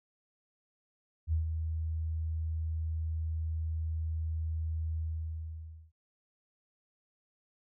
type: tone with ADSR envelope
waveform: sine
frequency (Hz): 80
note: D#2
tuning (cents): +49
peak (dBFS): -25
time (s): 1.27-5.92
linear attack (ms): 56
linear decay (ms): 120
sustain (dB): -6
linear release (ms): 940
effects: none